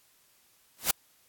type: noise with exponential growth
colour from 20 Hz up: white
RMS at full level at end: -19 dBFS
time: 0.78-0.91 s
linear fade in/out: 5 ms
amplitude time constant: 27 ms
effects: white hiss -64 dBFS RMS until 1.28 s + AAC 64 kbps